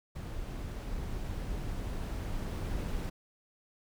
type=noise with level ramp; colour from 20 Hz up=brown; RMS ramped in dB=-39 to -34 dBFS; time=0.15-3.1 s; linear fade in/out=10 ms; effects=none